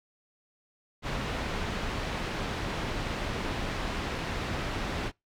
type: low-pass noise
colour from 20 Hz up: pink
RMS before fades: -33 dBFS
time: 1.02-5.12 s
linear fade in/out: 50 ms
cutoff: 3500 Hz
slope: 12 dB/octave
effects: noise-tail reverb RT60 0.2 s tail -25 dB re dry